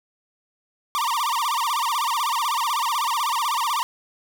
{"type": "tone with vibrato", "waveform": "45% pulse", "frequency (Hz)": 1046.5, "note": "C6", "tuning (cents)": 0, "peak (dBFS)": -21, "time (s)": [0.95, 3.83], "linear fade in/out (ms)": 0, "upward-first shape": "sine", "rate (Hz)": 16, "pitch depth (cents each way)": 250, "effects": []}